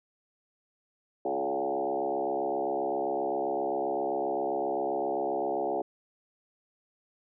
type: tone with frequency modulation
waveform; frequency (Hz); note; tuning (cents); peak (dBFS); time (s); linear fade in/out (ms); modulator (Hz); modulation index
sine; 563; C#5; +27; -27; 1.25-5.82; 5; 67.6; 3.6
effects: none